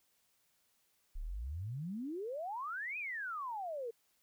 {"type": "exponential two-way sweep", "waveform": "sine", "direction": "up then down", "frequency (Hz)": [30.75, 2554, 445.1], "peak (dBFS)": -38, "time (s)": [1.15, 3.91], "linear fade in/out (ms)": 10, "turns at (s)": 2.98, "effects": ["white hiss -75 dBFS RMS until 4.22 s"]}